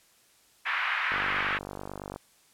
pink band-pass noise, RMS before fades -29 dBFS, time 0.65-1.59 s, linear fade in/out 20 ms, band 1200 to 2400 Hz, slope 24 dB/octave
click train, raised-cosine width 1 ms, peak -23 dBFS, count 52, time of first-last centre 1.12-2.161 s, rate 49 Hz
effects white hiss -62 dBFS RMS until 2.53 s + low-pass 12000 Hz 12 dB/octave

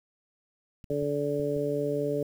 clicks, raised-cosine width 5 ms, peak -34 dBFS, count 5, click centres 0.842 / 0.916 / 1.025 / 1.398 / 1.565 s
harmonic tone, 144.8 Hz, D3, 24 cents flat, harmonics 1 / 2 / 3 / 4, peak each -35 / -33 / -29 / -32 dBFS, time 0.9-2.23 s, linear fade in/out 2 ms
effects 9-bit

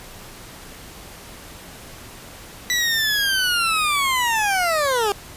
20% pulse linear sweep, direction down, 1975.5 to 392 Hz, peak -13 dBFS, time 2.7-5.12 s, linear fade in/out 0 ms, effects pink hiss -40 dBFS RMS until 5.36 s + resampled to 32000 Hz

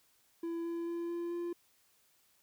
triangle tone with pitch steps, 335.3 / 337.8 / 340.4 / 342.9 / 345.5 Hz, E4 / E4 / F4 / F4 / F4, +30 / +42 / -44 / -32 / -19 cents, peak -33 dBFS, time 0.43-1.53 s, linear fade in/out 5 ms, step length 220 ms, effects white hiss -70 dBFS RMS until 2.42 s

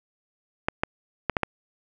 clicks, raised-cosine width 0.5 ms, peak -7 dBFS, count 5, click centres 0.685 / 0.835 / 1.297 / 1.368 / 1.433 s, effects none

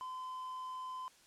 triangle tone, 1024 Hz, C6, 38 cents flat, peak -39 dBFS, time 0.01-1.08 s, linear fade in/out 0 ms, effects white hiss -64 dBFS RMS until 1.26 s + low-pass 9000 Hz 12 dB/octave

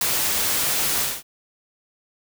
white noise with ADSR envelope, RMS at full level -18 dBFS, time 0.01-1.23 s, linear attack 4 ms, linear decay 5 ms, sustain -4 dB, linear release 220 ms, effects none

